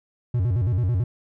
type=tone with vibrato; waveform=triangle; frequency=105.3 Hz; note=G#2; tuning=24 cents sharp; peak=-17 dBFS; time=0.34-1.04 s; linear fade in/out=5 ms; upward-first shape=square; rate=9.1 Hz; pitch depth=250 cents each way; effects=none